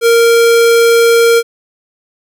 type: tone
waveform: square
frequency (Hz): 464.5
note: A#4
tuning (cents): -6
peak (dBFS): -6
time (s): 0.01-1.43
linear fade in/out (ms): 50
effects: none